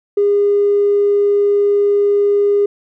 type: tone with tanh clipping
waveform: triangle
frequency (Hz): 406.8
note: G#4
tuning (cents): -36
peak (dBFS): -10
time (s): 0.17-2.66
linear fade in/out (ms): 5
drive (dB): 4
effects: none